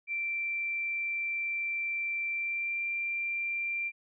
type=tone with pitch glide; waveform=sine; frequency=2349 to 2367 Hz; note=D7 to D7; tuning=0 to +13 cents; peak=-30 dBFS; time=0.07-3.92 s; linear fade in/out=50 ms; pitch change=+13 cents; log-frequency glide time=2.3-2.84 s; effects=none